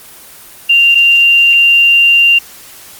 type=tone pair in turn; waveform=sine; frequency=2780 / 2780 Hz; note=F7 / F7; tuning=-9 / -9 cents; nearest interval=unison; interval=0 cents; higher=neither; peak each=-4 dBFS; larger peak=neither; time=0.69-0.95 / 0.95-2.39 s; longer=second; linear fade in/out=10 ms; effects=white hiss -35 dBFS RMS until 2.99 s + Opus 24 kbps